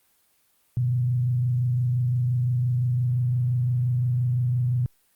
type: tone with frequency modulation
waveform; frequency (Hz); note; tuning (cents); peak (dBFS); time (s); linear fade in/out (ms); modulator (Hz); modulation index
sine; 123.47; B2; 0; -20; 0.77-4.86; 0; 25.8; 0.35
effects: white hiss -65 dBFS RMS until 5.15 s + Opus 32 kbps